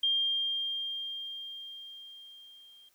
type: tone with level ramp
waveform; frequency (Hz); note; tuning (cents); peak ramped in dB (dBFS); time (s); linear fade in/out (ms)
sine; 3200; G7; +35; -24 to -54; 0.03-2.89; 5
effects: white hiss -69 dBFS RMS until 2.94 s